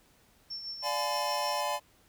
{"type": "tone with tremolo", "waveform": "sine", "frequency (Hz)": 5420, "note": "E8", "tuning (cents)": 47, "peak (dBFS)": -35, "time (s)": [0.5, 1.61], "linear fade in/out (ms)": 10, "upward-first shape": "sine", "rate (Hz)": 6.4, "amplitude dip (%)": 50}
{"type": "chord", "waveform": "square", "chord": "D diminished seventh", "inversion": "none", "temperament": "just", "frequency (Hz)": [587.3, 704.8, 845.8, 1014.9], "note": ["D5", "F5", "Ab5", "Cb6"], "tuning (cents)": [0, 16, 31, 47], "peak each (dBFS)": [-36, -39, -35, -35], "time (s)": [0.82, 1.8], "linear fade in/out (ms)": 50}
{"effects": ["pink hiss -64 dBFS RMS until 2.08 s"]}